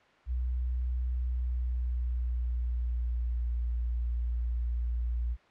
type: tone with pitch glide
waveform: sine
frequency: 61.74 to 59.16 Hz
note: B1 to A#1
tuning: 0 to +26 cents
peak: -28 dBFS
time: 0.26-5.37 s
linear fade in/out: 50 ms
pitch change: -74 cents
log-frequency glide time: 1.14-3.52 s
effects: white hiss -60 dBFS RMS until 5.5 s + low-pass 2000 Hz 12 dB/octave